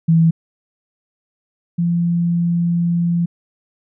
sine tone pair in turn, 164.1 / 171.4 Hz, E3 / F3, -8 / -32 cents, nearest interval minor second, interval 76 cents, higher second, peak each -9 / -14 dBFS, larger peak first, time 0.08-0.31 / 1.78-3.26 s, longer second, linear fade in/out 10 ms, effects none

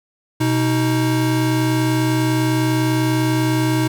square tone pair together, 124.89 / 314.7 Hz, B2 / D#4, +20 / +20 cents, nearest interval octave + major third, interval 1600 cents, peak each -19 dBFS, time 0.4-3.88 s, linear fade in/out 10 ms, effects none

